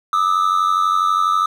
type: tone pair together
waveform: triangle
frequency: 1200.8 / 1293 Hz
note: D6 / E6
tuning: +38 / -34 cents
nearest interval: minor second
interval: 128 cents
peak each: -15 dBFS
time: 0.13-1.46 s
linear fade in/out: 2 ms
effects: none